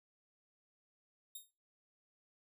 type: tone with exponential decay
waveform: 5% pulse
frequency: 3705 Hz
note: A#7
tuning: 11 cents flat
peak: -35 dBFS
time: 1.35-1.51 s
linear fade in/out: 5 ms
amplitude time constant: 33 ms
effects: noise-tail reverb RT60 0.3 s tail -22 dB re dry